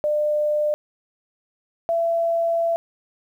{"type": "tone pair in turn", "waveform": "sine", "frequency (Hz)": [599, 670.9], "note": ["D5", "E5"], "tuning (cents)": [34, 30], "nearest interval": "major second", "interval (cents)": 196, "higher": "second", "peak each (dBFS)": [-18, -18], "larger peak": "neither", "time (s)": [[0.04, 0.74], [1.89, 2.76]], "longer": "second", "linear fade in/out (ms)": 0, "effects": ["9-bit"]}